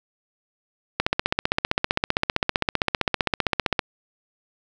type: click train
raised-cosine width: 0.3 ms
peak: -3 dBFS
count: 44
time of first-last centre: 1-3.792 s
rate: 15.4 Hz
effects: none